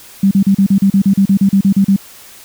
sine tone bursts, 196 Hz, G3, in tune, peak -6 dBFS, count 15, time 0.23-1.963 s, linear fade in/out 5 ms, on 81 ms, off 37 ms, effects white hiss -38 dBFS RMS until 2.44 s

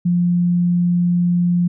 sine tone, 175.4 Hz, F3, 8 cents sharp, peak -13 dBFS, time 0.05-1.68 s, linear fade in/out 10 ms, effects none

